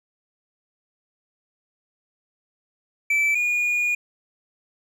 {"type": "tone pair in turn", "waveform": "triangle", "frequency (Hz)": [2319, 2440], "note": ["D7", "D#7"], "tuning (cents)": [-22, -34], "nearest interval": "minor second", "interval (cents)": 88, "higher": "second", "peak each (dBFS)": [-16, -18], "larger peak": "first", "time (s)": [[3.1, 3.35], [3.35, 3.95]], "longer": "second", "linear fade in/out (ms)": 5, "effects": []}